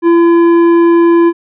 triangle tone with tanh clipping, 338.8 Hz, E4, 48 cents sharp, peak -6 dBFS, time 0.02-1.33 s, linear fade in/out 50 ms, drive 14 dB, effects none

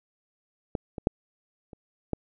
clicks, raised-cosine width 2 ms, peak -14 / -21 / -7 / -30 / -14 dBFS, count 5, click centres 0.752 / 0.982 / 1.071 / 1.732 / 2.133 s, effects none

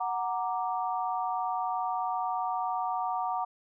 sine chord, Gb augmented, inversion none, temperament equal, 740 / 932.3 / 1174.7 Hz, Gb5 / Bb5 / D6, 0 / 0 / 0 cents, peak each -31 / -33 / -35 dBFS, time 0-3.45 s, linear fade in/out 10 ms, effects none

